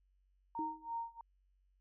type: tone with tremolo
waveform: sine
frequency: 925 Hz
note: A#5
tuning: 14 cents flat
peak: -36 dBFS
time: 0.55-1.21 s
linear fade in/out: 2 ms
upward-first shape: sine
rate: 3 Hz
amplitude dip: 95%
type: tone with exponential decay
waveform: sine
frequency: 315.7 Hz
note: D#4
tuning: 25 cents sharp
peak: -37 dBFS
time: 0.59-0.99 s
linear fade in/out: 0 ms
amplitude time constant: 85 ms
effects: added 47 Hz sine -70 dBFS peak until 1.8 s